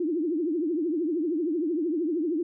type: tone with vibrato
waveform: sine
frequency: 325 Hz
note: E4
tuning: 24 cents flat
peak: -24 dBFS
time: 0-2.43 s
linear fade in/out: 5 ms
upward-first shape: triangle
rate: 13 Hz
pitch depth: 220 cents each way
effects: none